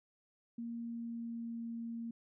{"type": "tone with pitch glide", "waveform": "sine", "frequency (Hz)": [233.4, 231.3], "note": ["A#3", "A#3"], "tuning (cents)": [2, -13], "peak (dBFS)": -39, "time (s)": [0.58, 2.11], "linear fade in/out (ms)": 5, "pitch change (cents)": -15, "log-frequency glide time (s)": [0.77, 1.68], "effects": []}